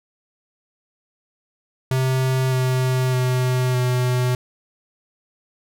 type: tone with pitch steps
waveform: square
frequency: 130.5 / 128.78 / 127.08 / 125.4 Hz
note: C3 / C3 / B2 / B2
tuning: -4 / -27 / +50 / +27 cents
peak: -18 dBFS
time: 1.91-4.35 s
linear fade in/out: 2 ms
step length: 610 ms
effects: none